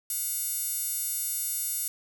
sawtooth tone with high-pass filter, 720 Hz, F#5, 47 cents flat, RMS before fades -31 dBFS, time 0.1-1.88 s, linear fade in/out 2 ms, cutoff 9700 Hz, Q 1.4, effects none

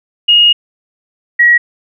sine tone pair in turn, 2865 / 1912.2 Hz, F7 / A#6, +44 / +44 cents, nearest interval perfect fifth, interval 700 cents, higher first, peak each -4 dBFS, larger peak neither, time 0.28-0.53 / 1.39-1.58 s, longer first, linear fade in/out 10 ms, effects none

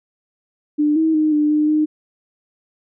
sine tone with pitch steps, 298.1 / 319.7 / 308.6 / 299.2 / 302.3 / 306 Hz, D4 / D#4 / D#4 / D4 / D#4 / D#4, +26 / +47 / -14 / +32 / -50 / -29 cents, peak -13 dBFS, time 0.78-1.86 s, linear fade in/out 20 ms, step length 180 ms, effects none

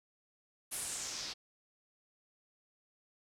white noise with low-pass filter sweep, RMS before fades -41 dBFS, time 0.71-1.34 s, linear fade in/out 20 ms, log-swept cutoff 11000 to 4500 Hz, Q 3.2, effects none

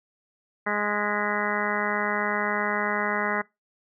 harmonic tone with a mistuned harmonic, 207.7 Hz, G#3, in tune, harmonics 1 / 2 / 3 / 4 / 5 / 6 / 7 / 8 / 9 / 10, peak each -33 / -33 / -33 / -33 / -33 / -33 / -33 / -33 / -33 / -33 dBFS, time 0.66-3.42 s, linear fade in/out 10 ms, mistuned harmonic 10, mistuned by -65 cents, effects noise-tail reverb RT60 0.2 s tail -22 dB re dry

